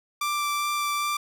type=tone with vibrato; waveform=sawtooth; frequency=1174.7 Hz; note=D6; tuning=in tune; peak=-21 dBFS; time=0.21-1.17 s; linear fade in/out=5 ms; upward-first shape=sine; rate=2.5 Hz; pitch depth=8 cents each way; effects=none